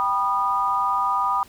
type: chord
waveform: sine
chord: G augmented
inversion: none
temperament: just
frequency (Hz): 784 / 980 / 1225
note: G5 / B5 / D#6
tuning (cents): 0 / -14 / -27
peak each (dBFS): -27 / -23 / -22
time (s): 0-1.43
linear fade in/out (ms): 0
effects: pink hiss -50 dBFS RMS until 1.48 s